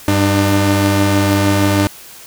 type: tone pair together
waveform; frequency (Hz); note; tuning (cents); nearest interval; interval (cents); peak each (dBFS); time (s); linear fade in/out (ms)
sawtooth; 98 / 300.4; G2 / D4; 0 / +39; octave + perfect fifth; 1939; -10; 0.08-1.87; 0
effects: white hiss -37 dBFS RMS until 2.26 s